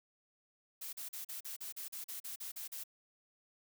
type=noise bursts; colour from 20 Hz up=blue; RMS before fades=-44 dBFS; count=13; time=0.81-2.838 s; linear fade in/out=10 ms; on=120 ms; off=39 ms; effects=none